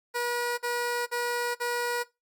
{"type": "tone bursts", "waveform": "15% pulse", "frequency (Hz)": 481.8, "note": "B4", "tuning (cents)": -43, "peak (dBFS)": -21, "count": 4, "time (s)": [0.14, 2.038], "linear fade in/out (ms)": 20, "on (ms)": 440, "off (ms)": 46, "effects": ["noise-tail reverb RT60 0.2 s tail -19 dB re dry", "Opus 48 kbps"]}